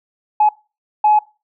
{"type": "tone bursts at uneven times", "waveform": "sine", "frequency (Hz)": 847, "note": "G#5", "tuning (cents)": 34, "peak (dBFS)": -8, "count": 2, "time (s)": [[0.4, 0.49], [1.04, 1.19]], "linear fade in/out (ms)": 5, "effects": ["noise-tail reverb RT60 0.3 s tail -22 dB re dry", "tanh soft clip ceiling -4 dBFS"]}